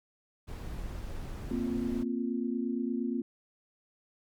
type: noise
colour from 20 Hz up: brown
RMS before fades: -39 dBFS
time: 0.47-2.04 s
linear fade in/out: 20 ms
type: chord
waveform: sine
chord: Bb suspended second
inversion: none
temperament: equal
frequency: 233.1 / 261.6 / 349.2 Hz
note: Bb3 / C4 / F4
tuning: 0 / 0 / 0 cents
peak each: -32 / -33 / -37 dBFS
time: 1.51-3.22 s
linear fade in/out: 2 ms
effects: MP3 96 kbps